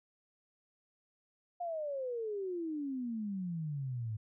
sine exponential sweep, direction down, 716 to 105.4 Hz, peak -35 dBFS, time 1.6-4.17 s, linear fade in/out 10 ms, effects none

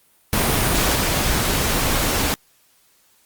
pink noise with level steps, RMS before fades -18 / -20 dBFS, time 0.33-2.34 s, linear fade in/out 0 ms, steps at 0.95 s, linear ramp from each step 5 ms, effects white hiss -58 dBFS RMS until 3.25 s + Opus 32 kbps

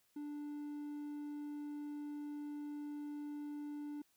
triangle tone, 293.7 Hz, D4, in tune, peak -40 dBFS, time 0.16-4.02 s, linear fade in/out 5 ms, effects white hiss -75 dBFS RMS until 4.16 s

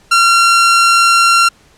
sawtooth tone, 1371 Hz, F6, 32 cents flat, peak -3 dBFS, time 0.11-1.49 s, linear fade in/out 10 ms, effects pink hiss -48 dBFS RMS until 1.77 s + low-pass 9000 Hz 12 dB/octave

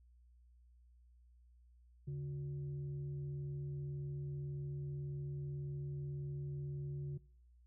sine tone with frequency modulation, 141.8 Hz, C#3, 40 cents sharp, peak -39 dBFS, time 2.07-7.18 s, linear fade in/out 10 ms, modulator 220 Hz, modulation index 0.34, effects noise-tail reverb RT60 0.6 s tail -23 dB re dry + added 60 Hz sine -62 dBFS peak until 7.66 s

